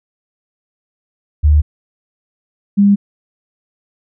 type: tone pair in turn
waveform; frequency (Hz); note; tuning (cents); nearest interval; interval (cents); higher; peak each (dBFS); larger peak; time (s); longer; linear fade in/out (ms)
sine; 74.9 / 201.4; D2 / G3; +35 / +47; octave + perfect fourth; 1712; second; -6; neither; 1.43-1.62 / 2.77-2.96; neither; 20
effects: none